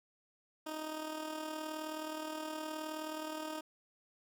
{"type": "tone with amplitude modulation", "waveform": "15% pulse", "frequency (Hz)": 311.1, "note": "D#4", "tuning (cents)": 0, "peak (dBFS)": -31, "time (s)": [0.66, 3.61], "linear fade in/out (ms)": 10, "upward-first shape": "sine", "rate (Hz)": 39.1, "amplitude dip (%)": 50, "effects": []}